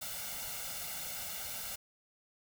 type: noise with comb filter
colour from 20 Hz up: white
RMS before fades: -41 dBFS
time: 0.01-1.76 s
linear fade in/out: 10 ms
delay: 1.4 ms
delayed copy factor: +0.75
effects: none